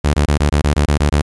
sawtooth tone bursts, 73.42 Hz, D2, in tune, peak -7 dBFS, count 10, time 0.04-1.218 s, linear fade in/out 10 ms, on 98 ms, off 22 ms, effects resampled to 24000 Hz + 8-bit

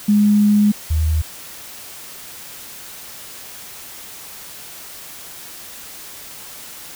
sine tone pair in turn, 207.7 / 78.61 Hz, G#3 / D#2, 0 / +18 cents, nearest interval octave + perfect fourth, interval 1682 cents, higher first, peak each -10 / -14 dBFS, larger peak first, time 0.08-0.72 / 0.9-1.22 s, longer first, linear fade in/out 10 ms, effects white hiss -36 dBFS RMS until 6.95 s

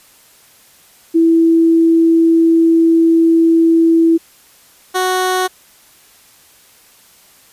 sine / 15% pulse tone pair in turn, 329.6 / 370 Hz, E4 / F#4, 0 / 0 cents, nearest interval major second, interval 200 cents, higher second, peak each -7 / -7 dBFS, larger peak neither, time 1.14-4.18 / 4.94-5.48 s, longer first, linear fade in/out 20 ms, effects white hiss -47 dBFS RMS until 7.52 s + resampled to 32000 Hz

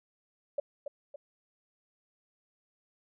sine tone with echo, 572 Hz, D5, 46 cents flat, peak -27 dBFS, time 0.58-0.6 s, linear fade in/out 5 ms, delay 280 ms, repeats 2, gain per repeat -7 dB, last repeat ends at 1.16 s, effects none

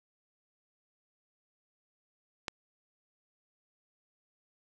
click, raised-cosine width 0.2 ms, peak -16 dBFS, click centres 2.482 s, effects none

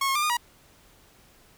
sawtooth tone with pitch steps, 1094 / 1081 / 1193 / 1221 / 959 Hz, C#6 / C#6 / D6 / D#6 / A#5, -23 / -44 / +27 / -33 / +49 cents, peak -19 dBFS, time 0.01-0.37 s, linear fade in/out 5 ms, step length 72 ms, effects pink hiss -57 dBFS RMS until 1.57 s

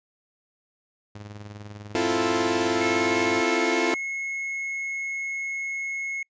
sawtooth tone with tremolo, 103.83 Hz, G#2, in tune, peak -32 dBFS, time 1.15-3.41 s, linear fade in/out 5 ms, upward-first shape sine, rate 20 Hz, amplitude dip 60%
sawtooth chord, F major seventh, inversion second, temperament equal, 261.6 / 329.6 / 349.2 / 440 Hz, C4 / E4 / F4 / A4, 0 / 0 / 0 / 0 cents, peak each -26 / -23 / -22 / -23 dBFS, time 1.95-3.94 s, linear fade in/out 0 ms
triangle tone, 2175 Hz, C#7, 33 cents flat, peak -26 dBFS, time 2.81-6.23 s, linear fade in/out 5 ms
effects noise-tail reverb RT60 0.1 s tail -26 dB re dry + resampled to 16000 Hz

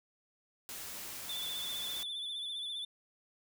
white noise, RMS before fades -44 dBFS, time 0.69-2.03 s, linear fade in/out 0 ms
triangle tone with vibrato, 3495 Hz, A7, 12 cents flat, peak -36 dBFS, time 1.29-2.85 s, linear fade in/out 5 ms, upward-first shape sine, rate 15 Hz, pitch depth 47 cents each way
effects none

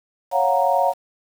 sine chord, Gb major seventh, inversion second, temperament equal, 554.4 / 698.5 / 740 / 932.3 Hz, Db5 / F5 / Gb5 / Bb5, 0 / 0 / 0 / 0 cents, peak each -21 dBFS, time 0.31-0.94 s, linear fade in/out 50 ms, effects 7-bit

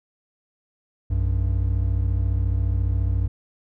triangle tone pair together, 60.9 / 95.33 Hz, B1 / G2, -24 / -48 cents, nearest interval minor sixth, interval 776 cents, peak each -20 dBFS, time 1.1-3.28 s, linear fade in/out 10 ms, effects none

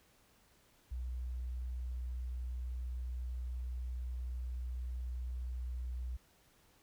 sine tone, 61.8 Hz, B1, 2 cents sharp, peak -37 dBFS, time 0.91-6.17 s, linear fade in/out 10 ms, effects pink hiss -68 dBFS RMS until 6.82 s

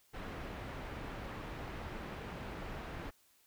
pink low-pass noise, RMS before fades -44 dBFS, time 0.13-3.11 s, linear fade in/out 20 ms, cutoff 2200 Hz, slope 12 dB/octave, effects white hiss -69 dBFS RMS until 3.46 s

